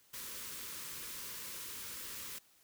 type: band-stop noise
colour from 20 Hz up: white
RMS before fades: -45 dBFS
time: 0.13-2.39 s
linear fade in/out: 10 ms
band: 560 to 900 Hz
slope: 96 dB/octave
effects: white hiss -67 dBFS RMS until 2.63 s